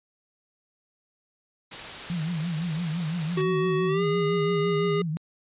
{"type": "noise", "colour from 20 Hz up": "white", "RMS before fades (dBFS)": -36, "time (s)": [1.71, 3.42], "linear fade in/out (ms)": 10}
{"type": "tone with vibrato", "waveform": "sine", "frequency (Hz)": 164.81, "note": "E3", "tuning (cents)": 0, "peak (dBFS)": -26, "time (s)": [2.1, 5.17], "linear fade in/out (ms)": 0, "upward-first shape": "triangle", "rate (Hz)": 5.9, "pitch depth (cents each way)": 160}
{"type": "tone with pitch glide", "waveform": "square", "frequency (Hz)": [374.7, 408.6], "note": ["F#4", "G#4"], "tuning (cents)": [22, -28], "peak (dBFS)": -24, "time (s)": [3.37, 5.02], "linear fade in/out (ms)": 5, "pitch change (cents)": 150, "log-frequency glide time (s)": [3.87, 4.04]}
{"effects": ["resampled to 8000 Hz"]}